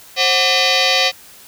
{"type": "tone with frequency modulation", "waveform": "sine", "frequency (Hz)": 740, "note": "F#5", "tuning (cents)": 0, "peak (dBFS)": -10, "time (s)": [0.16, 1.12], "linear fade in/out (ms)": 50, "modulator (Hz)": 636, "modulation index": 7, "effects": ["tanh soft clip ceiling -9 dBFS", "white hiss -42 dBFS RMS until 1.47 s"]}